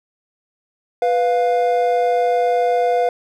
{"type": "tone pair together", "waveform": "triangle", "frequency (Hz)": [493.9, 701.5], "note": ["B4", "F5"], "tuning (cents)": [0, 8], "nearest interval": "tritone", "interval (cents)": 608, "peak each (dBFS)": -15, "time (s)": [1.02, 3.09], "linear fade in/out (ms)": 2, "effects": []}